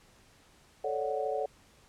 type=chord; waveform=sine; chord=D major seventh; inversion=second; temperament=equal with one note detuned; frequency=438.2 / 554.4 / 587.3 / 740 Hz; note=A4 / C#5 / D5 / F#5; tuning=-7 / 0 / 0 / 0 cents; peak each=-34 / -35 / -37 / -35 dBFS; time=0.84-1.46 s; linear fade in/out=5 ms; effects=pink hiss -61 dBFS RMS until 1.88 s + low-pass 10000 Hz 12 dB/octave